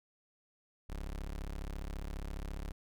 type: tone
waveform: 30% pulse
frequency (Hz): 34.65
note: C#1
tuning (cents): 0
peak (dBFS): -36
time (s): 0.89-2.72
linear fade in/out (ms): 10
effects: none